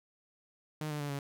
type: tone with pitch steps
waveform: sawtooth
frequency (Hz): 153.4 / 148.95 / 144.62 / 140.42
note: D#3 / D3 / D3 / C#3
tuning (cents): -24 / +25 / -26 / +23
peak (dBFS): -31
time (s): 0.81-1.19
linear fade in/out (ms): 2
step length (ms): 95
effects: none